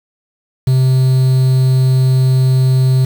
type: tone with quantisation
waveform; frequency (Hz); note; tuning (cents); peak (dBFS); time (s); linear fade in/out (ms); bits
triangle; 130; C3; -11; -6; 0.67-3.05; 5; 5
effects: none